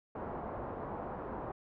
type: low-pass noise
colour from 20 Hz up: white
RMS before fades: -41 dBFS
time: 0.15-1.52 s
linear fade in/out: 5 ms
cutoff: 1000 Hz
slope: 24 dB/octave
effects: none